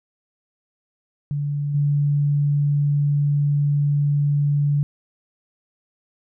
sine tone with level steps, 144.6 Hz, D3, 27 cents flat, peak -21 / -16 dBFS, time 1.31-4.83 s, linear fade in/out 0 ms, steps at 1.74 s, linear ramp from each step 10 ms, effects none

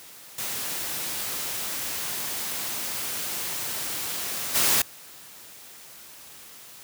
white noise with level steps, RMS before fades -31 / -21 dBFS, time 0.38-4.82 s, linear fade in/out 5 ms, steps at 4.54 s, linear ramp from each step 20 ms, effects white hiss -46 dBFS RMS until 6.83 s + high-pass 80 Hz 12 dB/octave

